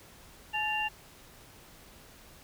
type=tone cluster; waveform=sine; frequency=853 / 1766 / 2776 Hz; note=G#5 / A6 / F7; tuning=+46 / +6 / -11 cents; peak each=-33 / -37 / -31 dBFS; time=0.53-0.89 s; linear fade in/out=20 ms; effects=pink hiss -54 dBFS RMS until 2.43 s